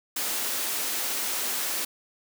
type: high-pass noise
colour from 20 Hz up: white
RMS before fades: -29 dBFS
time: 0.16-1.85 s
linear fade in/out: 5 ms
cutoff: 220 Hz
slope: 24 dB/octave
effects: none